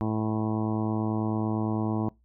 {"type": "harmonic tone", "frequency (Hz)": 109, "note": "A2", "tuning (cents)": -16, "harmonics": [1, 2, 3, 4, 5, 6, 7, 8, 9, 10], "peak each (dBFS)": [-30, -29, -31, -39, -43, -40, -40, -43, -41, -46], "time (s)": [0.01, 2.09], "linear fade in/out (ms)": 0, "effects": ["noise-tail reverb RT60 0.2 s tail -23 dB re dry", "added 60 Hz sine -61 dBFS peak until 2.24 s"]}